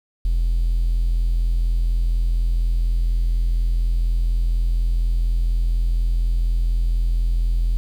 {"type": "tone", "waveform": "triangle", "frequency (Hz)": 42.08, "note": "E1", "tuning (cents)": 36, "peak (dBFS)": -13, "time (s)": [0.25, 7.77], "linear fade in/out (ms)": 0, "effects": ["tanh soft clip ceiling -12 dBFS", "8-bit"]}